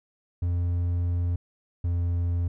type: tone pair in turn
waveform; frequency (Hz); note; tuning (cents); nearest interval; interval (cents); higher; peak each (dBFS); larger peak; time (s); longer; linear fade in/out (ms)
triangle; 87.31 / 86.66; F2 / F2; 0 / -13; unison; 13; first; -21; neither; 0.42-1.36 / 1.84-2.48; first; 5
effects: none